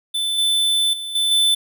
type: tone with level steps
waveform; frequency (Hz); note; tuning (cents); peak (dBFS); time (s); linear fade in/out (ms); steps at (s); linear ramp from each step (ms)
square; 3520; A7; 0; -20 / -16 / -27 / -17 / -14; 0.14-1.55; 10; 0.38 / 0.93 / 1.15 / 1.31; 5
effects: none